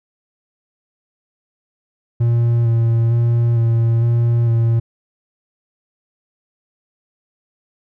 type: tone with vibrato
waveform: triangle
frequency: 116.54 Hz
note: A#2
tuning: in tune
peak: -10 dBFS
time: 2.2-4.8 s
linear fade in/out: 10 ms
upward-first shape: square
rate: 1.1 Hz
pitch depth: 18 cents each way
effects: none